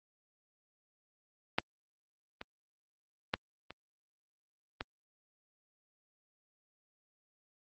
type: clicks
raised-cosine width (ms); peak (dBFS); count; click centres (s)
0.3; -10 / -25 / -12 / -28 / -20; 5; 1.585 / 2.414 / 3.339 / 3.706 / 4.809
effects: high-pass 80 Hz 12 dB/octave + Opus 32 kbps